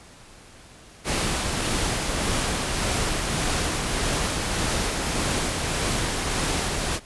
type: noise with tremolo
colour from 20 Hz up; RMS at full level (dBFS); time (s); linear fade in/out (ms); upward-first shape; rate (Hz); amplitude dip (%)
pink; -24; 1.04-7; 50; sine; 1.7; 25
effects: pink hiss -48 dBFS RMS until 7.05 s + resampled to 24000 Hz